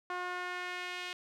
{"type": "tone with band-pass filter sweep", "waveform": "sawtooth", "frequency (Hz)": 359.5, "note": "F#4", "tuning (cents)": -50, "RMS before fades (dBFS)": -39, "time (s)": [0.1, 1.13], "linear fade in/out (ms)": 2, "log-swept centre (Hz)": [1200, 2900], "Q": 1.5, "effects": []}